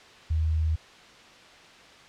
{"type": "tone", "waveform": "sine", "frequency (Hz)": 79.1, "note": "D#2", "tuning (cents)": 29, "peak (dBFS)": -22, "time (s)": [0.3, 0.76], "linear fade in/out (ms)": 10, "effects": ["white hiss -50 dBFS RMS until 2.08 s", "low-pass 4000 Hz 12 dB/octave"]}